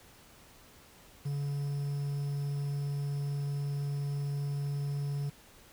triangle tone with quantisation, 142.2 Hz, C#3, 45 cents sharp, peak -29 dBFS, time 1.25-5.3 s, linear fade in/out 10 ms, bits 9, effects pink hiss -57 dBFS RMS until 5.72 s

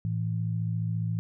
sine tone pair together, 110.71 / 165.2 Hz, A2 / E3, +11 / +4 cents, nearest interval perfect fifth, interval 693 cents, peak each -28 / -31 dBFS, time 0.05-1.19 s, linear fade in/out 0 ms, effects none

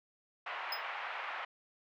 pink band-pass noise, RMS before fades -41 dBFS, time 0.46-1.45 s, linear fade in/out 5 ms, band 750 to 2600 Hz, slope 24 dB/octave
square tone with exponential decay, 5080 Hz, D#8, 35 cents sharp, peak -33 dBFS, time 0.72-0.83 s, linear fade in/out 5 ms, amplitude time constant 23 ms
effects none

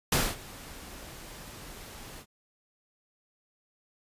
pink noise with ADSR envelope, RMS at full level -23 dBFS, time 0.12-2.26 s, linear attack 4 ms, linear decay 230 ms, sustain -22 dB, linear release 71 ms, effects resampled to 32000 Hz

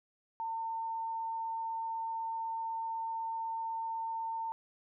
sine tone, 904 Hz, A5, 47 cents sharp, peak -34 dBFS, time 0.4-4.52 s, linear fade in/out 0 ms, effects none

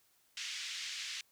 pink band-pass noise, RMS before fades -42 dBFS, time 0.37-1.21 s, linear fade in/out 2 ms, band 2100 to 6400 Hz, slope 24 dB/octave, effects white hiss -71 dBFS RMS until 1.31 s

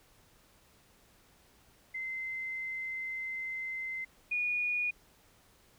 sine tone pair in turn, 2069 / 2452 Hz, C7 / D#7, -20 / -26 cents, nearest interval minor third, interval 294 cents, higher second, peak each -35 / -29 dBFS, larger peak second, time 1.94-4.05 / 4.31-4.91 s, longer first, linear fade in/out 10 ms, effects pink hiss -64 dBFS RMS until 5.78 s

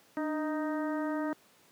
harmonic tone with a mistuned harmonic, 311.1 Hz, D#4, in tune, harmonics 1 / 2 / 3 / 4 / 5 / 6, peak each -31 / -37 / -41 / -43 / -45 / -47 dBFS, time 0.17-1.33 s, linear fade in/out 0 ms, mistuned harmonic 1, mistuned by -63 cents, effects pink hiss -62 dBFS RMS until 1.71 s + high-pass 200 Hz 12 dB/octave

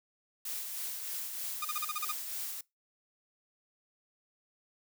blue noise with tremolo, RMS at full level -37 dBFS, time 0.45-2.61 s, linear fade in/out 5 ms, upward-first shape triangle, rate 3.2 Hz, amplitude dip 40%
sawtooth tone bursts, 1223 Hz, D#6, 30 cents flat, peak -29 dBFS, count 8, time 1.62-2.117 s, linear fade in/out 5 ms, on 28 ms, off 39 ms
effects noise-tail reverb RT60 0.2 s tail -23 dB re dry

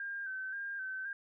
sine tone with vibrato, 1570 Hz, G6, 2 cents sharp, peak -37 dBFS, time 0-1.13 s, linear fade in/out 2 ms, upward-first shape square, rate 1.9 Hz, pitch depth 39 cents each way, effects none

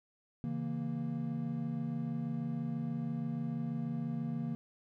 triangle chord, A# diminished, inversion first, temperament equal, 138.59 / 164.81 / 233.1 Hz, C#3 / E3 / A#3, 0 / 0 / 0 cents, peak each -38 / -37 / -35 dBFS, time 0.44-4.55 s, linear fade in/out 0 ms, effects none

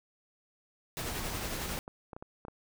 pink noise with tremolo, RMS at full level -35 dBFS, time 0.97-1.79 s, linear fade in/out 0 ms, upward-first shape triangle, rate 11 Hz, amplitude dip 35%
clicks, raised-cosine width 1 ms, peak -29 dBFS, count 11, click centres 1.15 / 1.207 / 1.335 / 1.617 / 1.776 / 1.879 / 2.132 / 2.165 / 2.225 / 2.451 / 2.483 s
effects none

